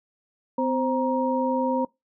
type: tone cluster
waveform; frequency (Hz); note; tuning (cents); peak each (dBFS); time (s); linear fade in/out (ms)
sine; 255.6 / 525 / 942; C4 / C5 / A#5; -40 / +6 / +18; -25 / -26 / -26; 0.58-1.85; 5
effects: noise-tail reverb RT60 0.2 s tail -24 dB re dry